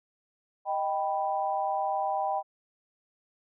sine chord, Eb augmented, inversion none, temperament equal, 622.3 / 784 / 987.8 Hz, Eb5 / G5 / B5, 0 / 0 / 0 cents, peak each -33 / -28 / -34 dBFS, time 0.65-2.43 s, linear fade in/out 50 ms, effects none

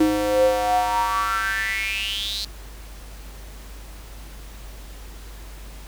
square tone with high-pass filter sweep, 103.83 Hz, G#2, in tune, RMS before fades -22 dBFS, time 0-2.45 s, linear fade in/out 5 ms, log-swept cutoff 330 to 4300 Hz, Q 8.5, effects added 50 Hz sine -37 dBFS peak until 5.87 s + pink hiss -45 dBFS RMS until 5.87 s

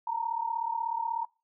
sine tone pair together, 906 / 942.4 Hz, A#5 / A#5, -50 / +19 cents, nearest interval minor second, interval 69 cents, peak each -31 / -31 dBFS, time 0.07-1.25 s, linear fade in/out 5 ms, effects noise-tail reverb RT60 0.3 s tail -23 dB re dry

